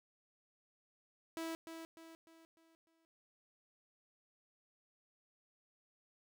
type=tone with echo; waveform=sawtooth; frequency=327 Hz; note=E4; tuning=14 cents flat; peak=-36 dBFS; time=1.37-1.55 s; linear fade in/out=0 ms; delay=300 ms; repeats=5; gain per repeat=-7 dB; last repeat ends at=3.05 s; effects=none